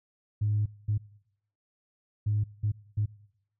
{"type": "tone bursts at uneven times", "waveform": "sine", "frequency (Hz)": 105.1, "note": "G#2", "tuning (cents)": 21, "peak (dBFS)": -23, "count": 5, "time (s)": [[0.41, 0.66], [0.88, 0.98], [2.26, 2.44], [2.63, 2.72], [2.97, 3.06]], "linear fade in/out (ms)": 10, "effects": ["noise-tail reverb RT60 0.8 s tail -23 dB re dry", "tanh soft clip ceiling -19 dBFS"]}